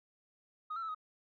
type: tone with pitch steps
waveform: sine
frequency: 1249 / 1349 / 1311 / 1256 Hz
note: D#6 / E6 / E6 / D#6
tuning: +6 / +40 / -10 / +16 cents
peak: -35 dBFS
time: 0.7-0.948 s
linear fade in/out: 10 ms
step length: 62 ms
effects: tanh soft clip ceiling -34 dBFS